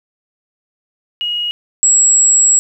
sine tone pair in turn, 2887 / 7707 Hz, F#7 / B8, -43 / -43 cents, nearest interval octave + perfect fourth, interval 1700 cents, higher second, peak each -16 / -7 dBFS, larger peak second, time 1.21-1.51 / 1.83-2.59 s, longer second, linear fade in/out 0 ms, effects 8-bit

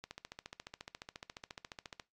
click train, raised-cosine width 0.2 ms, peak -27 dBFS, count 29, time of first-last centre 0.04-1.998 s, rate 14.3 Hz, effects noise-tail reverb RT60 0.2 s tail -20 dB re dry + AAC 48 kbps

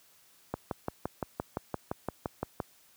click train, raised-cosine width 1 ms, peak -17 dBFS, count 13, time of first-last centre 0.54-2.602 s, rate 5.82 Hz, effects white hiss -62 dBFS RMS until 2.96 s + high-pass 60 Hz 12 dB/octave

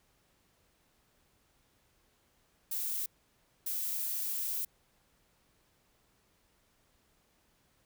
violet noise bursts at uneven times, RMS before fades -35 dBFS, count 2, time 2.71-3.06 / 3.66-4.65 s, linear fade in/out 5 ms, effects pink hiss -71 dBFS RMS until 7.85 s

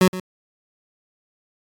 25% pulse tone with echo, 184.8 Hz, F#3, 2 cents flat, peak -8 dBFS, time 0.01-0.08 s, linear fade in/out 2 ms, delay 120 ms, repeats 1, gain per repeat -15 dB, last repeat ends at 0.2 s, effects AAC 48 kbps

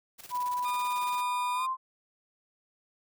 white noise with tremolo, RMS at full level -45 dBFS, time 0.18-1.23 s, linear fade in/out 20 ms, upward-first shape square, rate 18 Hz, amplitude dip 70%
sine tone with pitch glide, 987.8 to 1044.1 Hz, B5 to C6, 0 to -4 cents, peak -28 dBFS, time 0.3-1.77 s, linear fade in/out 50 ms, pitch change +96 cents, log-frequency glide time 1.54-1.65 s
20% pulse tone, 1218 Hz, D#6, 37 cents flat, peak -31 dBFS, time 0.64-1.67 s, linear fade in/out 20 ms
effects none

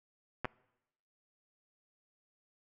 clicks, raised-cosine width 0.5 ms, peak -19 dBFS, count 2, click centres 0.446 / 0.454 s, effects noise-tail reverb RT60 0.9 s tail -24 dB re dry

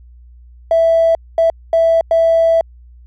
triangle tone bursts at uneven times, 659.3 Hz, E5, in tune, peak -5 dBFS, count 4, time 0.71-1.15 / 1.38-1.5 / 1.73-2.01 / 2.11-2.61 s, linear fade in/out 2 ms, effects tanh soft clip ceiling -6 dBFS + added 60 Hz sine -38 dBFS peak until 3.06 s

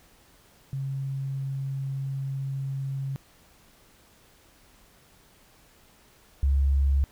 sine tone pair in turn, 135.9 / 68.94 Hz, C#3 / C#2, -34 / -9 cents, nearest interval octave, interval 1175 cents, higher first, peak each -28 / -19 dBFS, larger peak second, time 0.73-3.16 / 6.43-7.04 s, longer first, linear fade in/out 0 ms, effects pink hiss -58 dBFS RMS until 7.11 s

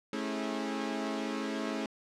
sawtooth tone cluster, 216.8 / 271.9 / 324.4 / 407.5 Hz, A3 / C#4 / E4 / G#4, -25 / -33 / -28 / -33 cents, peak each -33 / -33 / -36 / -38 dBFS, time 0.13-1.86 s, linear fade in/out 2 ms, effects low-pass 6000 Hz 12 dB/octave

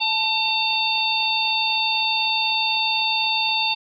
harmonic tone with a mistuned harmonic, 904 Hz, A5, 47 cents sharp, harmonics 1 / 3 / 4 / 5, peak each -25 / -23 / -24 / -26 dBFS, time 0-3.75 s, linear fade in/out 20 ms, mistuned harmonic 1, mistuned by -55 cents, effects none

